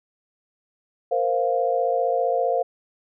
sine chord, Bb suspended second, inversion none, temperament equal with one note detuned, 468.1 / 523.3 / 698.5 Hz, Bb4 / C5 / F5, +7 / 0 / 0 cents, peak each -25 / -23 / -23 dBFS, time 1.11-2.63 s, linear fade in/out 10 ms, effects none

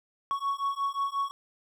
triangle beating tone pair, 1108.7 / 1114.3 Hz, C#6 / C#6, 0 / +9 cents, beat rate 5.6 Hz, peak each -29 dBFS, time 0.31-1.31 s, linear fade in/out 0 ms, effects none

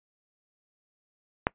click, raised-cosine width 0.5 ms, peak -7 dBFS, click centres 1.469 s, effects noise-tail reverb RT60 0.1 s tail -24 dB re dry + resampled to 8000 Hz

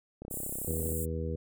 click train, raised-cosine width 2 ms, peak -28 dBFS, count 24, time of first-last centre 0.22-0.921 s, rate 32.8 Hz
pink high-pass noise, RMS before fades -38 dBFS, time 0.3-1.06 s, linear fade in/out 20 ms, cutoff 7500 Hz, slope 96 dB/octave
harmonic tone, 80.9 Hz, E2, 32 cents flat, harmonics 1 / 2 / 3 / 4 / 5 / 6, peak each -34 / -38 / -42 / -45 / -41 / -39 dBFS, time 0.67-1.36 s, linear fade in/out 5 ms
effects none

